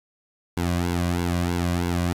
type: tone with flanger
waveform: sawtooth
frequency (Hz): 87.31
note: F2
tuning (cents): 0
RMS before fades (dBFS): -24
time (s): 0.57-2.13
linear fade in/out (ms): 0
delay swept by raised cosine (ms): 1.6 to 2.31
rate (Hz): 3.1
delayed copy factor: -0.8
effects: resampled to 32000 Hz + 7-bit